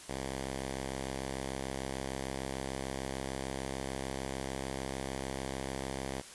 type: tone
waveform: 5% pulse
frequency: 66.7 Hz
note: C2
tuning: 34 cents sharp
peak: -25 dBFS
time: 0.08-6.22 s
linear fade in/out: 20 ms
effects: white hiss -50 dBFS RMS until 6.34 s + resampled to 24000 Hz